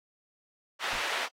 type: band-pass noise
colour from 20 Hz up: white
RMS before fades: -33 dBFS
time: 0.79-1.29 s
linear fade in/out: 50 ms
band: 670 to 2500 Hz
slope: 12 dB/octave
type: noise with exponential decay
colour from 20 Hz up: brown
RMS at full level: -37 dBFS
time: 0.93-1.06 s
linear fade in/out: 2 ms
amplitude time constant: 28 ms
effects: AAC 48 kbps